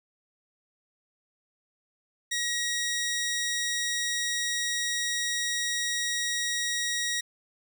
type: tone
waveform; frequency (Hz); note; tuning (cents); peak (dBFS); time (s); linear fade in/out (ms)
15% pulse; 1900; A#6; +33; -21; 2.31-7.21; 10
effects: none